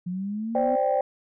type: linear sweep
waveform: sine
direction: up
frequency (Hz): 174.61 to 258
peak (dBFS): -27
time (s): 0.06-0.76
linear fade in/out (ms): 10
type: chord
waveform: sine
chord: C suspended second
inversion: none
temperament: equal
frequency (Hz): 523.3 / 587.3 / 784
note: C5 / D5 / G5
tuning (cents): 0 / 0 / 0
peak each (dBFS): -24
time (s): 0.55-1.01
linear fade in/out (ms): 2
effects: tanh soft clip ceiling -13 dBFS